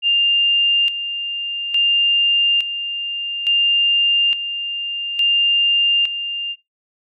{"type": "tone with tremolo", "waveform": "sine", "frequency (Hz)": 2800, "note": "F7", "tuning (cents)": 4, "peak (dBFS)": -12, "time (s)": [0.02, 6.56], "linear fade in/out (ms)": 50, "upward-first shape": "square", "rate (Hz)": 0.58, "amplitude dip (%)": 65, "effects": ["noise-tail reverb RT60 0.2 s tail -20 dB re dry"]}